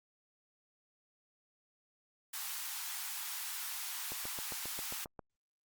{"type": "high-pass noise", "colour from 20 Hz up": "white", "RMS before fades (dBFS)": -41, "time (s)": [2.33, 5.05], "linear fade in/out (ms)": 10, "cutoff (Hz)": 780, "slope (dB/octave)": 48}
{"type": "click train", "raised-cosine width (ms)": 1, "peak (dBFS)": -30, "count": 9, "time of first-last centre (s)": [4.12, 5.192], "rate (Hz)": 7.46}
{"effects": ["Opus 48 kbps"]}